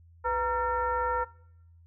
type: tone with frequency modulation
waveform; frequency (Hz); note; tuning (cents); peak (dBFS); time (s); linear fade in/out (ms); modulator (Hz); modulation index
sine; 932.3; A#5; 0; -25; 0.24-1.25; 20; 435; 1.2
effects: noise-tail reverb RT60 0.8 s tail -23 dB re dry + added 84 Hz sine -53 dBFS peak until 1.86 s